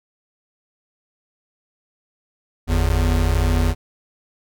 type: tone pair together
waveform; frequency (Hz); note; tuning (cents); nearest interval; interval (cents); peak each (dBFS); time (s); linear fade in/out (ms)
square; 48.76 / 82; G1 / E2; -8 / -9; major sixth; 899; -19; 2.67-3.75; 50
effects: none